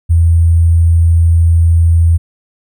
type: tone with sample-and-hold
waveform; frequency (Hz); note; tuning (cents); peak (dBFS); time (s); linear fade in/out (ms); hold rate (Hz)
sine; 83.4; E2; +21; -5; 0.09-2.18; 20; 8820
effects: none